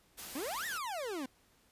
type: noise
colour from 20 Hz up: white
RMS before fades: -45 dBFS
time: 0.17-0.79 s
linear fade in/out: 20 ms
type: exponential two-way sweep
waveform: 40% pulse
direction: up then down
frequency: 246.9 to 1946 to 246.9 Hz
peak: -36 dBFS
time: 0.35-1.26 s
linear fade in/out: 5 ms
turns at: 0.66 s
effects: pink hiss -68 dBFS RMS until 1.71 s + resampled to 32000 Hz